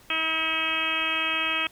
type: harmonic tone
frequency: 320.5 Hz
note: E4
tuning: 49 cents flat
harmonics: 1 / 2 / 3 / 4 / 5 / 6 / 7 / 8 / 9 / 10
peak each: -39 / -39 / -39 / -32 / -36 / -36 / -33 / -27 / -35 / -31 dBFS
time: 0.1-1.67 s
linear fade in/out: 2 ms
effects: pink hiss -54 dBFS RMS until 1.71 s